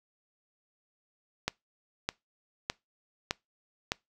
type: click train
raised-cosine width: 0.2 ms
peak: -11 dBFS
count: 5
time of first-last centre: 1.48-3.919 s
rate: 1.64 Hz
effects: noise-tail reverb RT60 0.2 s tail -24 dB re dry